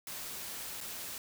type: noise with dropouts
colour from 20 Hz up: white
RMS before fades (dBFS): -42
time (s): 0.07-1.18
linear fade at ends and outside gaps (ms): 1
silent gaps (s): 0.805-0.811
effects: none